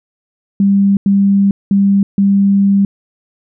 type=tone bursts at uneven times; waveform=sine; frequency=198.2 Hz; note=G3; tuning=19 cents sharp; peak=-7 dBFS; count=4; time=0.6-0.97 / 1.06-1.51 / 1.71-2.03 / 2.18-2.85 s; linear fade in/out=2 ms; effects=none